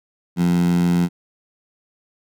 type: tone with high-pass filter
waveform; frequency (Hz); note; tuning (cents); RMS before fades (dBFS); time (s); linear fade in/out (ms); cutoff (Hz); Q
15% pulse; 87.2; F2; -2; -17; 0.36-1.09; 50; 180; 4.6
effects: none